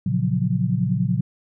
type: chord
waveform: sine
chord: Gb major seventh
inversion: first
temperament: equal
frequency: 116.54 / 138.59 / 174.61 / 185 Hz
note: Bb2 / Db3 / F3 / Gb3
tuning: 0 / 0 / 0 / 0 cents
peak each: -24 dBFS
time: 0.06-1.21 s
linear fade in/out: 5 ms
effects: none